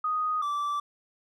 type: tone pair in turn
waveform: sine / triangle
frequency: 1244.5 / 1164.7 Hz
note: D#6 / D6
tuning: 0 / -15 cents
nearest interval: minor second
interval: 115 cents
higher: first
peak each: -25 dBFS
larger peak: neither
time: 0.04-0.42 / 0.42-0.8 s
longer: neither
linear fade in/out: 5 ms
effects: none